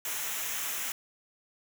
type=noise with comb filter; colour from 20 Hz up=white; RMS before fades=-34 dBFS; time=0.05-0.92 s; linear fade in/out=2 ms; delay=0.22 ms; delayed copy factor=-0.6; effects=none